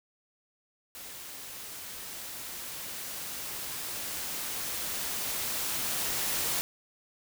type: noise with level ramp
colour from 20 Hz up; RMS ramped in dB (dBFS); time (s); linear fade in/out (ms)
white; -44 to -30; 0.95-6.61; 0
effects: none